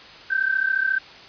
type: tone pair together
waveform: sine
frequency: 1538.8 / 1573 Hz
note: G6 / G6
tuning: -33 / +6 cents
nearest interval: unison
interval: 39 cents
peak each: -22 dBFS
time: 0.3-0.99 s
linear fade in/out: 10 ms
effects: white hiss -43 dBFS RMS until 1.28 s + resampled to 11025 Hz